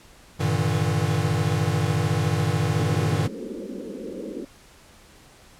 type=chord; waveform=square; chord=E half-diminished seventh; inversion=first; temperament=equal with one note detuned; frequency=98 / 116.54 / 146.83 / 160.68 Hz; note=G2 / Bb2 / D3 / E3; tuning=0 / 0 / 0 / -44 cents; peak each=-27 dBFS; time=0.39-3.28 s; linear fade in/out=20 ms
type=band-pass noise; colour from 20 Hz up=pink; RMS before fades=-34 dBFS; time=2.79-4.45 s; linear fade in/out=5 ms; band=190 to 540 Hz; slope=96 dB/octave
effects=pink hiss -51 dBFS RMS until 5.59 s + low-pass 11000 Hz 12 dB/octave